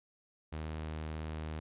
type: tone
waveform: sawtooth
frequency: 78.1 Hz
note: D#2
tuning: 7 cents sharp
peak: -34 dBFS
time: 0.52-1.6 s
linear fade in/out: 10 ms
effects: resampled to 8000 Hz